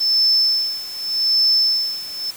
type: tone with tremolo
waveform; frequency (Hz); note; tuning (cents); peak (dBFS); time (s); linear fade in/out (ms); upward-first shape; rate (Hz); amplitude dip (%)
sine; 5274; E8; 0; -12; 0-2.31; 10; sine; 0.84; 85
effects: white hiss -39 dBFS RMS until 2.36 s